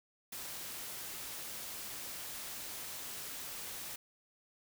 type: noise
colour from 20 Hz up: white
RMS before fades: -44 dBFS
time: 0.32-3.96 s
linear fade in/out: 5 ms
effects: none